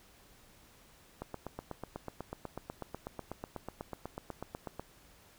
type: click train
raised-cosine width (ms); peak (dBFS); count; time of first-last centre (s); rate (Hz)
1; -25; 30; 1.22-4.796; 8.11
effects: pink hiss -61 dBFS RMS until 5.38 s